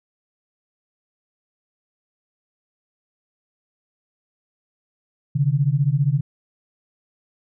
sine beating tone pair, 134 / 149 Hz, C3 / D3, +42 / +25 cents, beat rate 15 Hz, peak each -19 dBFS, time 5.35-6.21 s, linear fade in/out 10 ms, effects none

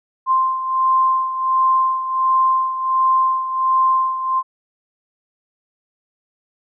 sine beating tone pair, 1046.5 / 1047.9 Hz, C6 / C6, 0 / +2 cents, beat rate 1.4 Hz, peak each -15 / -21 dBFS, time 0.26-4.43 s, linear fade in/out 50 ms, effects none

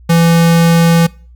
square tone, 167.5 Hz, E3, 28 cents sharp, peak -7 dBFS, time 0.09-1.07 s, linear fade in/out 10 ms, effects noise-tail reverb RT60 0.4 s tail -23 dB re dry + added 60 Hz sine -36 dBFS peak until 1.35 s

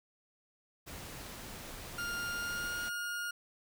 pink noise, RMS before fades -46 dBFS, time 0.86-2.9 s, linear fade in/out 20 ms
40% pulse tone with pitch glide, 1407 to 1425.8 Hz, F6 to F6, +12 to +35 cents, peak -35 dBFS, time 1.98-3.31 s, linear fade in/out 5 ms, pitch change +23 cents, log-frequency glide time 2.32-2.83 s
effects none

